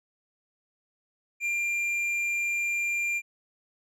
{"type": "tone with tanh clipping", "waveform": "sine", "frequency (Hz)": 2387, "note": "D7", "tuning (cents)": 28, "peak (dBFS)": -27, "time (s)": [1.4, 3.22], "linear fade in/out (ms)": 50, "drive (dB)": 7, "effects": []}